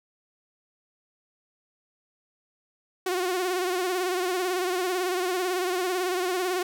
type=tone with vibrato; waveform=sawtooth; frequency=364.5 Hz; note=F#4; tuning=26 cents flat; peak=-21 dBFS; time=3.06-6.63 s; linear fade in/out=5 ms; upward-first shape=sine; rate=18 Hz; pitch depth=66 cents each way; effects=none